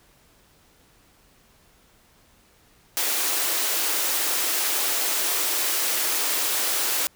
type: high-pass noise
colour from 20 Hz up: white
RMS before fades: -24 dBFS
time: 2.97-7.07 s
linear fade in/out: 0 ms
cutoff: 290 Hz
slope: 48 dB/octave
effects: pink hiss -58 dBFS RMS until 7.15 s